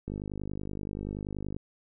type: click train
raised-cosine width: 3 ms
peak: -23 dBFS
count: 76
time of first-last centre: 0.08-1.565 s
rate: 50.5 Hz
effects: none